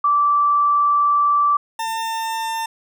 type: tone pair in turn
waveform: sine / 40% pulse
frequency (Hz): 1164 / 900.3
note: D6 / A5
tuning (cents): -16 / +39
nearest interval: major third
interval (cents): 445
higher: first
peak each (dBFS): -13 / -21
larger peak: first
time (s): 0.04-1.57 / 1.79-2.66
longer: first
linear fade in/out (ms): 5
effects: none